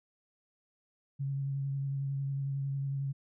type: tone with vibrato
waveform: sine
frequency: 137.9 Hz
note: C#3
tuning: 9 cents flat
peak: -31 dBFS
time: 1.19-3.13 s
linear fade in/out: 20 ms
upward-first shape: triangle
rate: 11 Hz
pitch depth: 22 cents each way
effects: none